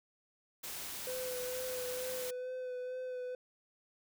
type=noise; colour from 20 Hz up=white; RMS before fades=-43 dBFS; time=0.63-2.31 s; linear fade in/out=10 ms
type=tone with vibrato; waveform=triangle; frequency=505 Hz; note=B4; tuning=39 cents sharp; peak=-36 dBFS; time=1.07-3.35 s; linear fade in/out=2 ms; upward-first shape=sine; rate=2.2 Hz; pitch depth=20 cents each way
effects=none